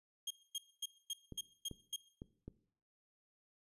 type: tone bursts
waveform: sawtooth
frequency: 3239 Hz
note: G#7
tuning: 44 cents flat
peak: -35 dBFS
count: 7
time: 0.27-1.962 s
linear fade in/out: 5 ms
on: 36 ms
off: 240 ms
type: clicks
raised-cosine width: 3 ms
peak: -34 dBFS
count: 4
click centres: 1.323 / 1.713 / 2.219 / 2.48 s
effects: noise-tail reverb RT60 0.6 s tail -18 dB re dry + resampled to 32000 Hz